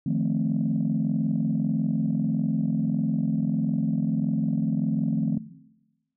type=chord; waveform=sine; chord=F dominant seventh; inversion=third; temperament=equal with one note detuned; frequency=154.49 / 174.61 / 220 / 261.6 Hz; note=Eb3 / F3 / A3 / C4; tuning=-12 / 0 / 0 / 0 cents; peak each=-26 / -27 / -27 / -28 dBFS; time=0.06-5.38 s; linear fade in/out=5 ms; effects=noise-tail reverb RT60 1.0 s tail -17 dB re dry + tanh soft clip ceiling -15 dBFS